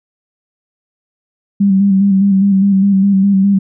sine tone with vibrato, 196 Hz, G3, in tune, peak -7 dBFS, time 1.6-3.59 s, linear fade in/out 10 ms, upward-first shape square, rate 4.9 Hz, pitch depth 34 cents each way, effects none

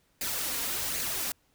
white noise with flanger, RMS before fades -32 dBFS, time 0.21-1.32 s, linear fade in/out 2 ms, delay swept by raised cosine 0.44 to 4.34 ms, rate 1.3 Hz, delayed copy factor +0.5, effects pink hiss -69 dBFS RMS until 1.54 s

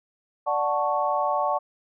sine chord, D major seventh, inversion none, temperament equal, 587.3 / 740 / 880 / 1108.7 Hz, D5 / F#5 / A5 / C#6, 0 / 0 / 0 / 0 cents, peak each -27 dBFS, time 0.46-1.59 s, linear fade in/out 20 ms, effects none

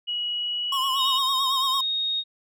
sine tone with pitch glide, 2913 to 2947 Hz, F#7 to F#7, -28 to -8 cents, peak -25 dBFS, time 0.07-1.19 s, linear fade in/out 20 ms, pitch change +20 cents, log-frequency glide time 0.34-0.96 s
square tone with vibrato, 1068 Hz, C6, 35 cents sharp, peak -25 dBFS, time 0.72-1.81 s, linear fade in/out 5 ms, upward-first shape triangle, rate 8.9 Hz, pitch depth 83 cents each way
sine tone, 3730 Hz, A#7, in tune, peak -23 dBFS, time 0.96-2.24 s, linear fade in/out 50 ms
effects none

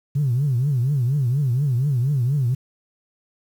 sine tone with vibrato, 132.5 Hz, C3, 22 cents sharp, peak -16 dBFS, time 0.15-2.55 s, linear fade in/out 10 ms, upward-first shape triangle, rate 4.2 Hz, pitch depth 240 cents each way, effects tanh soft clip ceiling -13 dBFS + 8-bit

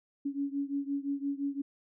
sine beating tone pair, 278.6 / 284.4 Hz, C#4 / C#4, +9 / +45 cents, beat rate 5.8 Hz, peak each -33 / -35 dBFS, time 0.25-1.62 s, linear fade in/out 10 ms, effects none

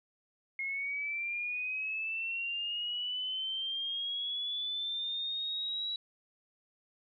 sine linear sweep, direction up, 2152 to 3909 Hz, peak -33 dBFS, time 0.59-5.96 s, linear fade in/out 2 ms, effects none

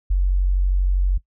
sine tone, 46.25 Hz, F#1, in tune, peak -15 dBFS, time 0.1-1.18 s, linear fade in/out 10 ms, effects noise-tail reverb RT60 0.1 s tail -18 dB re dry

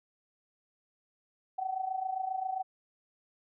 sine tone with amplitude modulation, 757 Hz, F#5, 39 cents sharp, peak -28 dBFS, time 1.58-2.63 s, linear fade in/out 10 ms, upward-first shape sine, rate 27.5 Hz, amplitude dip 75%, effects none

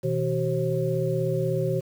sine tone cluster, 124 / 160.3 / 378.7 / 536 Hz, B2 / E3 / F#4 / C5, +7 / -48 / +40 / +42 cents, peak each -28 dBFS, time 0.03-1.81 s, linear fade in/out 20 ms, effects 8-bit

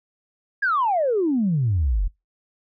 sine exponential sweep, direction down, 1687 to 40.34 Hz, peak -17 dBFS, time 0.62-2.08 s, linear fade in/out 10 ms, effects noise-tail reverb RT60 0.2 s tail -24 dB re dry + tanh soft clip ceiling -13 dBFS

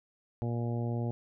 harmonic tone, 118.3 Hz, A#2, 26 cents sharp, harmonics 1 / 2 / 3 / 4 / 5 / 6 / 7, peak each -31 / -37 / -41 / -43 / -45 / -47 / -48 dBFS, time 0.42-1.11 s, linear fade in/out 0 ms, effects none

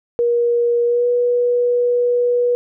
sine tone with pitch glide, 475.3 to 486.1 Hz, A#4 to B4, +34 to -28 cents, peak -13 dBFS, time 0.19-2.55 s, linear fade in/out 0 ms, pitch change +38 cents, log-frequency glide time 0.85-1.07 s, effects none

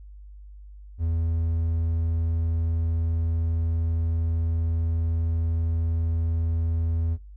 triangle tone, 82.41 Hz, E2, in tune, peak -20 dBFS, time 0.98-7.18 s, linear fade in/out 50 ms, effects noise-tail reverb RT60 0.3 s tail -25 dB re dry + added 50 Hz sine -41 dBFS peak until 7.36 s

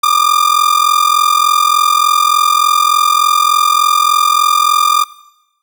45% pulse ring-modulated tone, 1200 Hz, D6, 37 cents sharp, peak -6 dBFS, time 0.03-5.04 s, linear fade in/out 5 ms, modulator 21.7 Hz, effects noise-tail reverb RT60 0.9 s tail -19 dB re dry

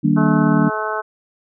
sine chord, Eb major seventh, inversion none, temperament just, 155.56 / 194.45 / 233.3 / 291.7 Hz, Eb3 / G3 / Bb3 / D4, 0 / -14 / +2 / -12 cents, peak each -18 dBFS, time 0.03-0.7 s, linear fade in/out 20 ms
harmonic tone, 215.6 Hz, A3, 35 cents flat, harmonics 2 / 3 / 4 / 5 / 6 / 7, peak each -27 / -27 / -27 / -27 / -27 / -27 dBFS, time 0.16-1.02 s, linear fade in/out 20 ms
effects none

